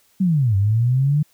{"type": "linear two-way sweep", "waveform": "sine", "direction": "down then up", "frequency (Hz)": [196, 95.4, 152.8], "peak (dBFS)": -14, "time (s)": [0.2, 1.23], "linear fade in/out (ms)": 10, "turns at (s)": 0.56, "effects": ["white hiss -59 dBFS RMS until 1.33 s"]}